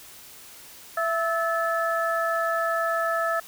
sine tone cluster, 666 / 1304 / 1736 Hz, E5 / E6 / A6, +18 / -19 / -24 cents, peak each -26 / -26 / -29 dBFS, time 0.97-3.4 s, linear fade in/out 5 ms, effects white hiss -46 dBFS RMS until 3.47 s

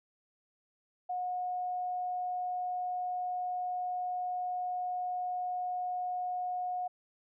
sine tone, 725 Hz, F#5, 35 cents flat, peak -32 dBFS, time 1.09-6.88 s, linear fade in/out 10 ms, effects none

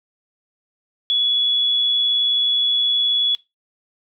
sine tone with amplitude modulation, 3392 Hz, G#7, 36 cents sharp, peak -14 dBFS, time 1.1-3.35 s, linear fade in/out 0 ms, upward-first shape sine, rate 119 Hz, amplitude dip 30%, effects noise-tail reverb RT60 0.2 s tail -19 dB re dry

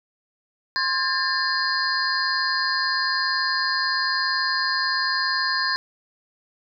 sine tone cluster, 1053 / 1620 / 1781 / 4221 / 4851 Hz, C6 / G#6 / A6 / C8 / D#8, +11 / -43 / +21 / +14 / -45 cents, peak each -27 dBFS, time 0.76-5.76 s, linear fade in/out 0 ms, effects none

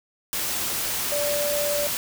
sine tone in noise, 583 Hz, D5, 13 cents flat, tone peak -24 dBFS, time 1.12-1.87 s, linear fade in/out 0 ms, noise white, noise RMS -27 dBFS, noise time 0.33-1.97 s, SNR 0 dB, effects none

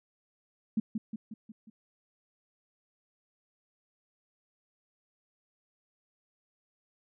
sine tone with echo, 219.1 Hz, A3, 7 cents flat, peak -24 dBFS, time 0.77-0.8 s, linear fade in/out 5 ms, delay 180 ms, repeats 5, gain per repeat -5 dB, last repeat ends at 1.7 s, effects none

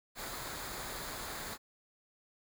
pink noise with comb filter, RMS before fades -42 dBFS, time 0.15-1.58 s, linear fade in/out 50 ms, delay 0.35 ms, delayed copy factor -0.5, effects none

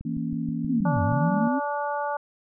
click train, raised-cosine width 5 ms, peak -25 dBFS, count 8, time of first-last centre 0.01-1.125 s, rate 6.28 Hz
sine chord, A# diminished, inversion second, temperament equal, 164.81 / 233.1 / 277.2 Hz, E3 / A#3 / C#4, 0 / 0 / 0 cents, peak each -30 / -29 / -32 dBFS, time 0.05-1.48 s, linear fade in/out 5 ms
sine linear two-way sweep, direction down then up, 280 to 88.4 to 280 Hz, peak -23 dBFS, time 0.68-1.6 s, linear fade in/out 20 ms, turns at 1.02 s
harmonic tone, 290 Hz, D4, 22 cents flat, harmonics 2 / 3 / 4 / 5, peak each -30 / -28 / -34 / -35 dBFS, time 0.85-2.17 s, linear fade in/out 5 ms
effects none

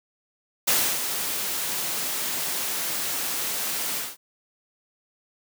white noise with ADSR envelope, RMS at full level -20 dBFS, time 0.67-4.17 s, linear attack 13 ms, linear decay 300 ms, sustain -8 dB, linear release 200 ms, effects high-pass 150 Hz 12 dB/octave

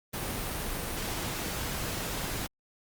pink noise, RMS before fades -34 dBFS, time 0.13-2.47 s, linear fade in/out 10 ms, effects Opus 32 kbps

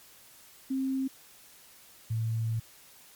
sine tone pair in turn, 265.7 / 112.72 Hz, C4 / A2, +27 / +42 cents, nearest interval octave + minor third, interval 1485 cents, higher first, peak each -27 dBFS, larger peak neither, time 0.7-1.08 / 2.1-2.6 s, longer second, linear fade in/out 10 ms, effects white hiss -55 dBFS RMS until 3.15 s + MP3 96 kbps

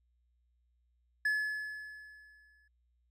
triangle tone with exponential decay, 1712 Hz, A6, 48 cents flat, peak -25 dBFS, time 1.25-2.68 s, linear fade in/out 5 ms, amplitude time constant 310 ms, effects added 60 Hz sine -70 dBFS peak until 3.1 s

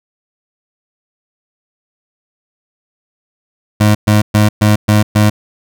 25% pulse tone bursts, 105.4 Hz, G#2, 26 cents sharp, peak -3 dBFS, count 6, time 3.8-5.3 s, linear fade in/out 10 ms, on 150 ms, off 120 ms, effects none

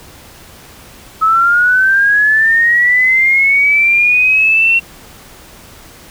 sine linear sweep, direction up, 1283 to 2733 Hz, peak -7 dBFS, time 1.21-4.8 s, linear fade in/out 20 ms, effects pink hiss -38 dBFS RMS until 6.1 s

